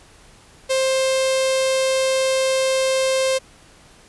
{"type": "tone with notch filter", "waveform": "sawtooth", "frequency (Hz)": 527, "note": "C5", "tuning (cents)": 12, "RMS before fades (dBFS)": -19, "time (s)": [0.69, 3.39], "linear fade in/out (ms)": 20, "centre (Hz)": 1300, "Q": 0.96, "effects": ["pink hiss -49 dBFS RMS until 4.08 s", "resampled to 24000 Hz"]}